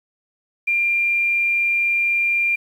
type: tone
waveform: sine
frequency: 2388 Hz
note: D7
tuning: 28 cents sharp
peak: -16 dBFS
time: 0.67-2.56 s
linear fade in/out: 10 ms
effects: 8-bit